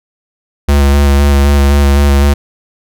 square tone with vibrato, 70.6 Hz, C#2, 32 cents sharp, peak -6 dBFS, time 0.68-2.34 s, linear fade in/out 10 ms, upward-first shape square, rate 3.9 Hz, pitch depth 19 cents each way, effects none

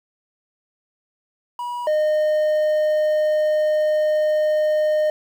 triangle tone pair in turn, 970 / 612.3 Hz, B5 / D#5, -31 / -28 cents, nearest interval minor sixth, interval 797 cents, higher first, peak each -23 / -14 dBFS, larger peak second, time 1.59-1.87 / 1.87-5.1 s, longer second, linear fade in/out 2 ms, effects 8-bit

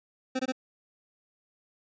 25% pulse tone bursts, 259.3 Hz, C4, 15 cents flat, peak -23 dBFS, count 3, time 0.35-0.522 s, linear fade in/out 10 ms, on 44 ms, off 20 ms, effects resampled to 16000 Hz

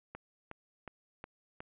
click train, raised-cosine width 0.5 ms, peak -28 dBFS, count 5, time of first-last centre 0.15-1.605 s, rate 2.75 Hz, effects resampled to 8000 Hz + 9-bit

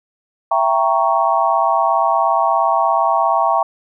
sine chord, E diminished seventh, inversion none, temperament equal with one note detuned, 666.9 / 784 / 932.3 / 1108.7 Hz, E5 / G5 / Bb5 / Db6, +20 / 0 / 0 / 0 cents, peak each -18 dBFS, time 0.51-3.63 s, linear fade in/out 5 ms, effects none

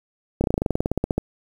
slowing click train, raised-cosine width 2 ms, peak -7 dBFS, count 17, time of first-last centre 0.41-1.18 s, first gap 30 ms, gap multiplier 1.06, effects 7-bit

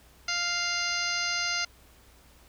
harmonic tone, 698.5 Hz, F5, in tune, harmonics 1 / 2 / 3 / 4 / 5 / 6 / 7 / 8 / 9, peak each -41 / -33 / -33 / -36 / -43 / -36 / -33 / -42 / -37 dBFS, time 0.28-1.65 s, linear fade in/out 5 ms, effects added 60 Hz sine -58 dBFS peak until 2.48 s + pink hiss -58 dBFS RMS until 2.48 s

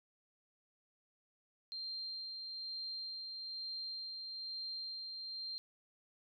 sine tone with tremolo, 4173 Hz, C8, 5 cents flat, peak -40 dBFS, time 1.72-5.58 s, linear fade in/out 0 ms, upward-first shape sine, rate 1.1 Hz, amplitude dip 30%, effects none

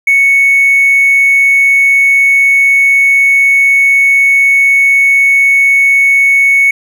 triangle tone with hard clipping, 2216 Hz, C#7, 1 cent flat, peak -5 dBFS, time 0.07-6.71 s, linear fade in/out 5 ms, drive 4 dB, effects none

